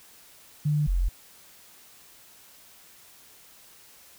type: tone pair in turn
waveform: sine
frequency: 149 / 44.22 Hz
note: D3 / F1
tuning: +25 / +22 cents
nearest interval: octave + major sixth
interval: 2103 cents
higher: first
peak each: -21 dBFS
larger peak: neither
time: 0.65-0.87 / 0.87-1.09 s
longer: neither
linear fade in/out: 10 ms
effects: white hiss -53 dBFS RMS until 4.18 s